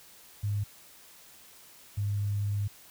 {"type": "tone pair in turn", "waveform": "sine", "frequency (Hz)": [102.7, 102.05], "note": ["G#2", "G#2"], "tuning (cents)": [-19, -30], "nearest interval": "unison", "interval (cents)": 11, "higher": "first", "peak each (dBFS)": -27, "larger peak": "neither", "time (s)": [[0.43, 0.64], [1.97, 2.68]], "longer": "second", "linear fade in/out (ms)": 10, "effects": ["white hiss -54 dBFS RMS until 2.9 s"]}